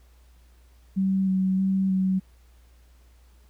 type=tone with vibrato; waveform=sine; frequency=190.2 Hz; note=F#3; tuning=48 cents sharp; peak=-20 dBFS; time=0.96-2.2 s; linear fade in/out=20 ms; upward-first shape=square; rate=1.6 Hz; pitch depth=14 cents each way; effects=added 60 Hz sine -52 dBFS peak until 3.49 s + pink hiss -64 dBFS RMS until 3.49 s